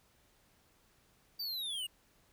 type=linear sweep; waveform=square; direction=down; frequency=4699 to 2800 Hz; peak=-37 dBFS; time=1.39-1.87 s; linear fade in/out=10 ms; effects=pink hiss -69 dBFS RMS until 2.32 s